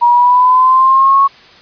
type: exponential sweep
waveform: sine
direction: up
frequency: 951 to 1108.7 Hz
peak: -5 dBFS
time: 0.01-1.28 s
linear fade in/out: 20 ms
effects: white hiss -40 dBFS RMS until 1.61 s + resampled to 11025 Hz